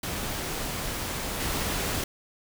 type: noise with level steps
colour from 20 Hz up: pink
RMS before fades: -32 / -29 dBFS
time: 0.03-2.04 s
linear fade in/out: 5 ms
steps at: 1.4 s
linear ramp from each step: 5 ms
effects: none